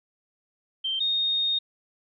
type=tone pair in turn; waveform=sine; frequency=3136 / 3701 Hz; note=G7 / A#7; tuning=0 / -13 cents; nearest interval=minor third; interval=287 cents; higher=second; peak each=-25 / -22 dBFS; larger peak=second; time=0.84-1 / 1-1.59 s; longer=second; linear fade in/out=10 ms; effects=none